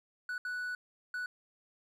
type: tone bursts at uneven times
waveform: triangle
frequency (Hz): 1480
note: F#6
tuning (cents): 0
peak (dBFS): -33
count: 3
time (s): 0.29-0.38 / 0.45-0.75 / 1.14-1.26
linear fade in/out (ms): 2
effects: none